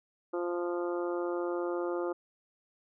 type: harmonic tone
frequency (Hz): 174.61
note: F3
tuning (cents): 0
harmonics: 2 / 3 / 4 / 5 / 6 / 7 / 8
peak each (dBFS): -32 / -36 / -44 / -44 / -48 / -43 / -49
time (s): 0.33-2.13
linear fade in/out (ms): 10
effects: none